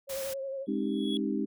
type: tone with vibrato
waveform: sine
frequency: 541 Hz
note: C#5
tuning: 42 cents flat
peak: -33 dBFS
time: 0.07-0.67 s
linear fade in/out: 50 ms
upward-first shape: sine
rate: 11 Hz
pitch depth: 35 cents each way
type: noise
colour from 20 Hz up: white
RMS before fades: -40 dBFS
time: 0.09-0.34 s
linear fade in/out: 10 ms
type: tone with exponential growth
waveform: triangle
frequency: 3357 Hz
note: G#7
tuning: 18 cents sharp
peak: -30 dBFS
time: 0.66-1.17 s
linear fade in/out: 1 ms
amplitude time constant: 110 ms
type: chord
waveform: sine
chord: Ab major seventh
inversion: none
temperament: equal with one note detuned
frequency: 207.7 / 267.1 / 311.1 / 392 Hz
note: Ab3 / C4 / Eb4 / G4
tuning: 0 / +36 / 0 / 0 cents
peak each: -32 / -33 / -33 / -36 dBFS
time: 0.67-1.46 s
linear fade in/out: 20 ms
effects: none